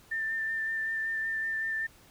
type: tone with vibrato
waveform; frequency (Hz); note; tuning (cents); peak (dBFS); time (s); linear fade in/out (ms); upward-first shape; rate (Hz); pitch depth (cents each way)
sine; 1787; A6; +26; -29; 0.11-1.87; 10; sine; 5.3; 16
effects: pink hiss -58 dBFS RMS until 2.1 s